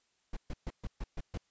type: noise bursts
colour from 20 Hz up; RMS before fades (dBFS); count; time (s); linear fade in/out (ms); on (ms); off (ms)
brown; -37; 7; 0.33-1.376; 5; 38; 130
effects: white hiss -75 dBFS RMS until 1.5 s + resampled to 16000 Hz